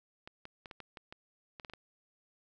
clicks, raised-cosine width 0.3 ms, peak -30 dBFS, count 11, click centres 0.275 / 0.454 / 0.658 / 0.712 / 0.803 / 0.972 / 1.125 / 1.598 / 1.648 / 1.698 / 1.736 s, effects none

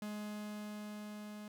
45% pulse tone with level ramp, 209.9 Hz, G#3, 19 cents sharp, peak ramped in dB -40 to -46 dBFS, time 0.02-1.48 s, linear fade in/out 2 ms, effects none

